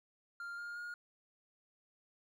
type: tone with pitch steps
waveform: triangle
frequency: 1396.9 / 1412.3 / 1427.9 Hz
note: F6 / F6 / F6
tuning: 0 / +19 / +38 cents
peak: -40 dBFS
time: 0.4-0.94 s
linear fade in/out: 2 ms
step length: 180 ms
effects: none